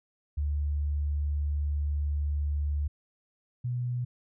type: tone pair in turn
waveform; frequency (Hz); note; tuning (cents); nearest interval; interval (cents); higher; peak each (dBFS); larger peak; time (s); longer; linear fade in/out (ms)
sine; 73.1 / 122.94; D2 / B2; -7 / -7; major sixth; 900; second; -26 / -28; first; 0.37-2.88 / 3.64-4.05; first; 10
effects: none